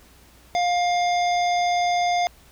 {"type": "harmonic tone", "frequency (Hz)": 706, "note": "F5", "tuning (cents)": 19, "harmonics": [1, 3, 5, 7, 9], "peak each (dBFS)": [-19, -29, -33, -36, -38], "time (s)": [0.55, 2.27], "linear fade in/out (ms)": 0, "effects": ["added 60 Hz sine -54 dBFS peak until 2.51 s", "pink hiss -53 dBFS RMS until 2.51 s"]}